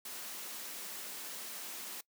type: high-pass noise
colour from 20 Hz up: white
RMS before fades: -44 dBFS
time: 0.05-2.01 s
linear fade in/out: 5 ms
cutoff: 170 Hz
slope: 96 dB/octave
effects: noise-tail reverb RT60 0.1 s tail -22 dB re dry